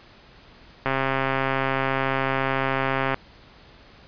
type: click train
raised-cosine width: 0.5 ms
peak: -8 dBFS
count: 307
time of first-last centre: 0.86-3.144 s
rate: 134 Hz
effects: pink hiss -50 dBFS RMS until 4.07 s + resampled to 11025 Hz